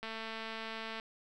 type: click train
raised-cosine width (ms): 0.3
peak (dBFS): -26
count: 217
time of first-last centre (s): 0.03-0.999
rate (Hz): 223
effects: none